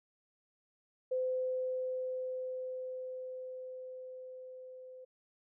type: tone with level ramp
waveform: sine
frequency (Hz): 512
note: C5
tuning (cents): -38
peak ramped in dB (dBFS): -30 to -48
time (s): 1.11-5.05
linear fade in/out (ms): 10
effects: none